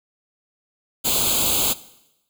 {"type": "noise with comb filter", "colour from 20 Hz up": "white", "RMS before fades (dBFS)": -20, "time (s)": [1.04, 1.74], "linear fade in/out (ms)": 20, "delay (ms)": 0.27, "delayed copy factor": 0.95, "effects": ["noise-tail reverb RT60 0.9 s tail -18 dB re dry"]}